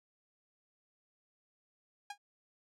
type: tone with exponential decay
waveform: sawtooth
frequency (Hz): 816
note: G#5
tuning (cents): -31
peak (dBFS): -34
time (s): 2.1-2.18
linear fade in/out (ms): 5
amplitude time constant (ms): 16
effects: low-pass 9000 Hz 12 dB/octave